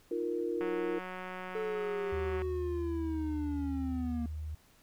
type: chord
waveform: sine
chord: Eb suspended second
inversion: none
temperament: equal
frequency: 311.1 / 349.2 / 466.2 Hz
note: Eb4 / F4 / Bb4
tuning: 0 / 0 / 0 cents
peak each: -39 / -34 / -35 dBFS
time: 0.11-0.99 s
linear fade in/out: 5 ms
type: click train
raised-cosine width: 0.5 ms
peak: -27 dBFS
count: 334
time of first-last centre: 0.61-2.42 s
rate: 184 Hz
type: linear sweep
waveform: triangle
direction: down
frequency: 440 to 233.1 Hz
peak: -31 dBFS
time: 1.55-4.26 s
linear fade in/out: 2 ms
type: tone with pitch glide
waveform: sine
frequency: 77.78 to 76.98 Hz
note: D#2 to D#2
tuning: 0 to -18 cents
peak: -36 dBFS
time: 2.12-4.55 s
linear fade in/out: 5 ms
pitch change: -18 cents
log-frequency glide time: 2.59-3.16 s
effects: pink hiss -64 dBFS RMS until 4.82 s